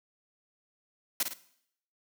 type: noise with echo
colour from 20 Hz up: white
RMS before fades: -28 dBFS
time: 1.2-1.23 s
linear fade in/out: 2 ms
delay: 53 ms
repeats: 2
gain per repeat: -6 dB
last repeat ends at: 1.336 s
effects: noise-tail reverb RT60 0.7 s tail -17 dB re dry + high-pass 200 Hz 12 dB/octave